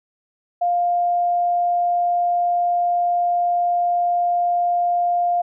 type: tone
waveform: sine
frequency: 702 Hz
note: F5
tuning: 9 cents sharp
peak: -16 dBFS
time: 0.61-5.42 s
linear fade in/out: 10 ms
effects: none